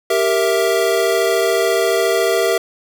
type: chord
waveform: square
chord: E diminished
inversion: first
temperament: equal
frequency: 392 / 466.2 / 659.3 Hz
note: G4 / Bb4 / E5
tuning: 0 / 0 / 0 cents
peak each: -19 dBFS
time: 0.1-2.58 s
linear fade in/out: 5 ms
effects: none